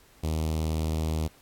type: tone with notch filter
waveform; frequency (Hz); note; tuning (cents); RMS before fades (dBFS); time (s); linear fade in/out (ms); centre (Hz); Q
sawtooth; 78.9; D#2; +25; -28; 0.23-1.28; 10; 1600; 0.76
effects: pink hiss -58 dBFS RMS until 1.41 s + AAC 64 kbps